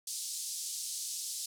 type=band-pass noise; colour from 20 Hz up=white; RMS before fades=-39 dBFS; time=0.07-1.46 s; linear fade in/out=5 ms; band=4300 to 9900 Hz; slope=24 dB/octave; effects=none